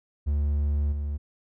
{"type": "tone with level steps", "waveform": "triangle", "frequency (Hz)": 72.8, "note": "D2", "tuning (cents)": -15, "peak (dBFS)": [-20, -25], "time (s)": [0.26, 1.18], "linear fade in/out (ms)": 20, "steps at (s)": 0.92, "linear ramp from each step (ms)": 5, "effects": []}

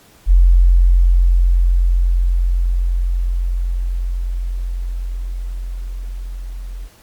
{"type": "tone with level ramp", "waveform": "sine", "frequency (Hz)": 44.06, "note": "F1", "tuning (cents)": 16, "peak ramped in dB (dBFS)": [-5, -25], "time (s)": [0.26, 6.89], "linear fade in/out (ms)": 50, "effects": ["pink hiss -48 dBFS RMS until 7.02 s", "MP3 96 kbps"]}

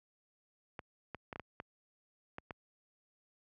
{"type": "clicks", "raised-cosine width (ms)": 0.5, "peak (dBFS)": -27, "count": 8, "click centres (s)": [0.792, 1.147, 1.328, 1.359, 1.397, 1.601, 2.384, 2.508], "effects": ["high-pass 60 Hz 12 dB/octave"]}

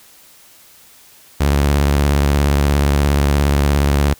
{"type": "tone with vibrato", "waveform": "sawtooth", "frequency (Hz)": 71.3, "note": "C#2", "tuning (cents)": 49, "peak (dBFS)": -8, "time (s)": [1.4, 4.14], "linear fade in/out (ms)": 10, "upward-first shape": "sine", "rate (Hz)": 17, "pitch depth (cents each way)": 88, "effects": ["white hiss -46 dBFS RMS until 4.19 s"]}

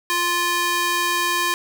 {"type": "tone with high-pass filter", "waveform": "square", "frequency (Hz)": 349.2, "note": "F4", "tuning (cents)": 0, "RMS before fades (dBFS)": -21, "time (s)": [0.1, 1.54], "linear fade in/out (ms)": 0, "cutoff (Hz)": 1100, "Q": 0.87, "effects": []}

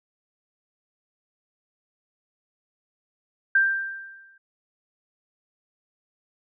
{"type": "tone with exponential decay", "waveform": "sine", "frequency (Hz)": 1578, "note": "G6", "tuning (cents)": 11, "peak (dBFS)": -14, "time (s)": [3.55, 4.38], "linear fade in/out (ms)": 5, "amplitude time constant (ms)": 180, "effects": []}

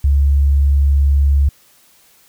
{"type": "tone", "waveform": "sine", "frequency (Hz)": 70.2, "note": "C#2", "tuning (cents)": 22, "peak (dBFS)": -9, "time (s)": [0.04, 1.49], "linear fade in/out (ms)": 5, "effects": ["white hiss -51 dBFS RMS until 2.28 s"]}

